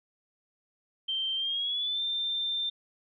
sine tone with pitch glide, 3136 to 3582 Hz, G7 to A7, 0 to +30 cents, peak -28 dBFS, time 1.08-2.7 s, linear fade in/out 10 ms, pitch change +230 cents, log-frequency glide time 1.36-2.02 s, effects none

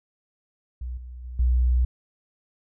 sine tone with level steps, 61.74 Hz, B1, in tune, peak -29 / -36 / -33 / -17 dBFS, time 0.81-1.85 s, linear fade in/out 5 ms, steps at 0.97 / 1.24 / 1.39 s, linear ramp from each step 5 ms, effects none

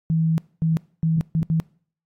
sine tone bursts at uneven times, 161.7 Hz, E3, 33 cents flat, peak -17 dBFS, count 5, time 0.1-0.38 / 0.62-0.77 / 1.03-1.21 / 1.35-1.43 / 1.5-1.6 s, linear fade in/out 0 ms, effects noise-tail reverb RT60 0.5 s tail -23 dB re dry + AAC 48 kbps

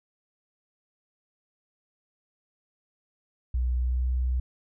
sine tone with pitch glide, 61.74 to 62.89 Hz, B1 to B1, 0 to +32 cents, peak -23 dBFS, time 3.54-4.4 s, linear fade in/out 5 ms, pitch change +32 cents, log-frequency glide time 3.78-4.05 s, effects none

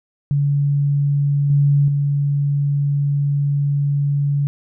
sine tone with level steps, 142.6 Hz, C#3, 49 cents sharp, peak -14 / -11 / -15 dBFS, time 0.31-4.47 s, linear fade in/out 0 ms, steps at 1.5 / 1.88 s, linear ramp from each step 2 ms, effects none

